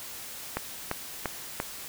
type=click train; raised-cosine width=0.5 ms; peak=-13 dBFS; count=4; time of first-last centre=0.57-1.601 s; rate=2.91 Hz; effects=white hiss -41 dBFS RMS until 1.88 s